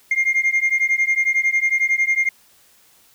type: beating tone pair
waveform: sine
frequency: 2113 / 2124 Hz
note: C7 / C7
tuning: +16 / +25 cents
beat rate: 11 Hz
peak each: -17 dBFS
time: 0.11-2.29 s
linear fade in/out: 5 ms
effects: tanh soft clip ceiling -12 dBFS + white hiss -54 dBFS RMS until 3.14 s